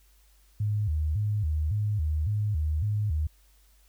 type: tone with vibrato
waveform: sine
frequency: 89.9 Hz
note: F#2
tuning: 49 cents flat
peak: -24 dBFS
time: 0.6-3.27 s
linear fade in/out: 5 ms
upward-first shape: square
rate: 1.8 Hz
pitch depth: 270 cents each way
effects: added 50 Hz sine -58 dBFS peak until 3.88 s + white hiss -65 dBFS RMS until 3.88 s